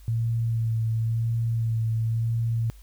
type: tone with vibrato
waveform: sine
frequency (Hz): 113.8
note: A#2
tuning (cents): -41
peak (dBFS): -22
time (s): 0.08-2.7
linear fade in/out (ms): 0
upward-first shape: sine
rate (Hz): 0.96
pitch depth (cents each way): 23
effects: added 50 Hz sine -45 dBFS peak until 2.82 s + white hiss -59 dBFS RMS until 2.82 s